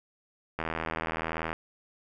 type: click train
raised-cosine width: 0.5 ms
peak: -16 dBFS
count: 77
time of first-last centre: 0.59-1.529 s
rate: 80.9 Hz
effects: none